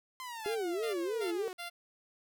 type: exponential sweep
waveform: sawtooth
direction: down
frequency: 1047 to 362.2 Hz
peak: -37 dBFS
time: 0.2-1.53 s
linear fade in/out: 0 ms
type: tone bursts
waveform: 10% pulse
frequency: 694 Hz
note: F5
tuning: 11 cents flat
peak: -31 dBFS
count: 4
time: 0.44-1.7 s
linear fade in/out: 20 ms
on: 120 ms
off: 260 ms
type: tone with vibrato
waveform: sine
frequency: 392.9 Hz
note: G4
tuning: 4 cents sharp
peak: -32 dBFS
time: 0.46-1.48 s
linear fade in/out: 0 ms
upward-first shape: sine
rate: 3.2 Hz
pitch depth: 260 cents each way
effects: none